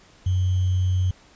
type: tone with sample-and-hold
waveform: sine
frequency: 92 Hz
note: F#2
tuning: 9 cents flat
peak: -18 dBFS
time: 0.26-1.11 s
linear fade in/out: 5 ms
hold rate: 3150 Hz
effects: pink hiss -53 dBFS RMS until 1.35 s + resampled to 16000 Hz